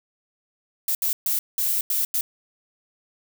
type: noise bursts at uneven times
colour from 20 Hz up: violet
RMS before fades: -23 dBFS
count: 6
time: 0.88-0.95 / 1.02-1.13 / 1.26-1.39 / 1.58-1.81 / 1.9-2.05 / 2.14-2.21 s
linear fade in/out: 2 ms
effects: none